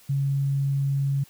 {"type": "tone", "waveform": "sine", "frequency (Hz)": 138.59, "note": "C#3", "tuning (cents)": 0, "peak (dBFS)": -21, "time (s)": [0.09, 1.24], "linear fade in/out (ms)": 10, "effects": ["white hiss -54 dBFS RMS until 1.29 s"]}